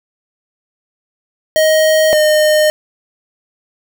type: tone pair in turn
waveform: square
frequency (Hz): 627 / 612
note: D#5 / D#5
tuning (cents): +13 / -29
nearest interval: unison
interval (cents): 42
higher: first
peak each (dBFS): -9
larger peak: neither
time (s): 1.56-2.13 / 2.13-2.7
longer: neither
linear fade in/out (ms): 0
effects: none